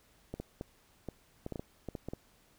clicks, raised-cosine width 2 ms, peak -25 dBFS, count 12, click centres 0.34 / 0.4 / 0.611 / 1.087 / 1.464 / 1.523 / 1.558 / 1.595 / 1.887 / 1.952 / 2.086 / 2.135 s, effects pink hiss -66 dBFS RMS until 2.58 s

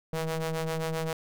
sawtooth ring-modulated tone, 161.9 Hz, E3, 31 cents flat, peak -22 dBFS, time 0.13-1.13 s, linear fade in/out 2 ms, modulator 320 Hz, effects none

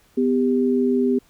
sine tone pair together, 250.5 / 397.2 Hz, B3 / G4, +25 / +23 cents, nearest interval minor sixth, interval 798 cents, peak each -18 / -20 dBFS, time 0.17-1.19 s, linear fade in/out 10 ms, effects pink hiss -58 dBFS RMS until 1.29 s

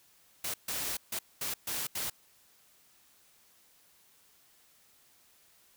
white noise bursts at uneven times, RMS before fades -35 dBFS, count 6, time 0.44-0.54 / 0.68-0.97 / 1.12-1.19 / 1.41-1.54 / 1.67-1.87 / 1.95-2.1 s, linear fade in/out 5 ms, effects white hiss -64 dBFS RMS until 5.76 s

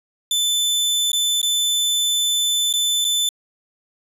sawtooth tone with dropouts, 3520 Hz, A7, in tune, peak -14 dBFS, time 0.31-3.29 s, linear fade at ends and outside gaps 2 ms, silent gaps 1.118-1.131 / 1.416-1.429 / 2.728-2.737 / 3.045-3.049 s, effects resampled to 32000 Hz

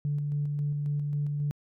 sine tone with tremolo, 145.8 Hz, D3, 12 cents flat, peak -25 dBFS, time 0.05-1.51 s, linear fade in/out 0 ms, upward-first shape square, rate 3.7 Hz, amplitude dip 25%, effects tanh soft clip ceiling -21 dBFS

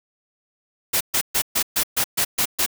white noise bursts, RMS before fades -20 dBFS, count 9, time 0.93-2.663 s, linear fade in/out 10 ms, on 77 ms, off 130 ms, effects none

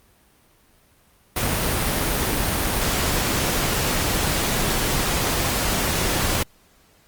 pink noise, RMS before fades -22 dBFS, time 1.36-6.43 s, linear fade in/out 5 ms, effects pink hiss -57 dBFS RMS until 7.07 s + Opus 32 kbps

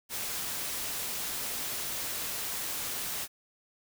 white noise, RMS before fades -35 dBFS, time 0.09-3.28 s, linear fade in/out 50 ms, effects none

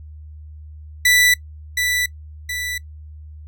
sawtooth tone with echo, 1975.5 Hz, B6, in tune, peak -8 dBFS, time 1.05-1.34 s, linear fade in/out 5 ms, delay 720 ms, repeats 2, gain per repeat -6 dB, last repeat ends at 2.78 s, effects noise-tail reverb RT60 0.1 s tail -22 dB re dry + added 76 Hz sine -35 dBFS peak until 3.47 s

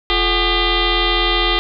sine tone with frequency modulation, 1610 Hz, G6, 46 cents sharp, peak -13 dBFS, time 0.1-1.59 s, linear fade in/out 0 ms, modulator 392 Hz, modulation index 5.7, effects none

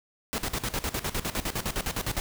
pink noise with tremolo, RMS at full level -29 dBFS, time 0.33-2.2 s, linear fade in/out 0 ms, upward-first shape square, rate 9.8 Hz, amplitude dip 80%, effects none

